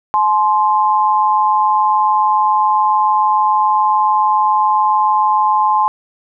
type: tone pair together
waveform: sine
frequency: 853.5 / 1046.5 Hz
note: G#5 / C6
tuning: +47 / 0 cents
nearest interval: major third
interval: 353 cents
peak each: -13 dBFS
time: 0.14-5.88 s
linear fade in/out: 0 ms
effects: none

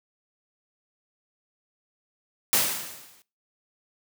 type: noise with exponential decay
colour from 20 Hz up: white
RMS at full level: -19 dBFS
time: 2.53-3.22 s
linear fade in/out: 0 ms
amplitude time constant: 150 ms
effects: noise-tail reverb RT60 0.3 s tail -21 dB re dry + high-pass 100 Hz 12 dB/octave

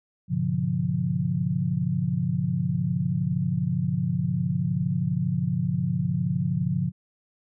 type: tone cluster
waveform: sine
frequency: 101.6 / 124.3 / 143.7 / 176.4 Hz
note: G#2 / B2 / D3 / F3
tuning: -38 / +12 / -37 / +18 cents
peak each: -32 / -30 / -27 / -26 dBFS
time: 0.28-6.92 s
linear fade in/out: 50 ms
effects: none

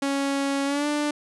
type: tone with pitch glide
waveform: sawtooth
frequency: 277.2 to 295.4 Hz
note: C#4 to D4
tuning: 0 to +10 cents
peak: -19 dBFS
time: 0.02-1.11 s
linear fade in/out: 5 ms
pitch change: +110 cents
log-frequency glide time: 0.65-0.87 s
effects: resampled to 24000 Hz

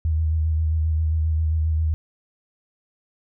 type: tone with vibrato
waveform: sine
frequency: 79.1 Hz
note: D#2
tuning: 29 cents sharp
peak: -18 dBFS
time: 0.05-1.94 s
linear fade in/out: 0 ms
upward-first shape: square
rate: 7.5 Hz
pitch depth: 26 cents each way
effects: none

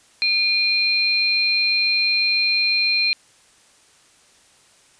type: tone pair together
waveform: sine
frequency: 2426 / 4154 Hz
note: D#7 / C8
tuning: -44 / -13 cents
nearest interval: major sixth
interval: 931 cents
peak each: -19 dBFS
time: 0.22-3.13 s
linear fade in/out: 0 ms
effects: white hiss -54 dBFS RMS until 4.99 s + resampled to 22050 Hz

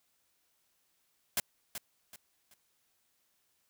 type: noise with echo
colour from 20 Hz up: white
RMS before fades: -30 dBFS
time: 1.37-1.4 s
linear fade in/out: 2 ms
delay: 380 ms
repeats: 3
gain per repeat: -10 dB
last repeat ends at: 2.54 s
effects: white hiss -75 dBFS RMS until 3.69 s

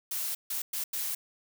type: noise bursts at uneven times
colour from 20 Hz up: blue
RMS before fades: -33 dBFS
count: 4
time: 0.11-0.35 / 0.5-0.62 / 0.73-0.84 / 0.93-1.15 s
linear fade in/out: 5 ms
effects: none

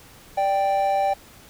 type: tone pair together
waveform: triangle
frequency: 587.7 / 784 Hz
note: D5 / G5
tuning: +1 / 0 cents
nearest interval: perfect fourth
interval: 499 cents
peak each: -22 / -18 dBFS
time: 0.37-1.14 s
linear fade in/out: 10 ms
effects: pink hiss -48 dBFS RMS until 1.49 s

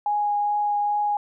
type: tone with vibrato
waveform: sine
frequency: 827 Hz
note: G#5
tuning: 8 cents flat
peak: -20 dBFS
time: 0.06-1.17 s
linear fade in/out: 2 ms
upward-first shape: triangle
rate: 2.4 Hz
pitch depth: 10 cents each way
effects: none

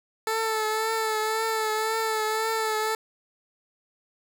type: tone with vibrato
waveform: 15% pulse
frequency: 439.4 Hz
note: A4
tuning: 2 cents flat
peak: -18 dBFS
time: 0.27-2.95 s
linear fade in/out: 2 ms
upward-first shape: triangle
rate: 1.9 Hz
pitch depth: 37 cents each way
effects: none

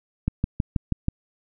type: click train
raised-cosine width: 5 ms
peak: -9 dBFS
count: 6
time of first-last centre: 0.28-1.084 s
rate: 6.22 Hz
effects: none

